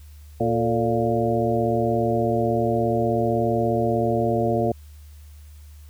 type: harmonic tone with a mistuned harmonic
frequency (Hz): 116.54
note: A#2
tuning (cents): 0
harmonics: 1 / 2 / 3 / 4 / 5 / 6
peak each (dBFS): -26 / -26 / -26 / -26 / -26 / -26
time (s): 0.4-4.72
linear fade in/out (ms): 5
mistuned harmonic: 4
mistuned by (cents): -81
effects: added 74 Hz sine -41 dBFS peak until 5.89 s + white hiss -57 dBFS RMS until 5.89 s